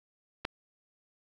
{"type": "clicks", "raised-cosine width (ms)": 0.3, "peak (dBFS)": [-29, -15], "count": 2, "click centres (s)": [0.448, 0.451], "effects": []}